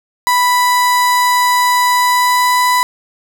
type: tone with pitch glide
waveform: 35% pulse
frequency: 987.8 to 993.5 Hz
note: B5 to B5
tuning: 0 to +10 cents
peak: -8 dBFS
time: 0.27-2.83 s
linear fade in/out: 0 ms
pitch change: +10 cents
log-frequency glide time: 1.88-2.64 s
effects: 8-bit